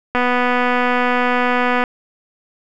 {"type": "click train", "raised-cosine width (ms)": 0.5, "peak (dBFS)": -3, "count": 418, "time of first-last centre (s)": [0.15, 1.838], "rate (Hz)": 247, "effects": []}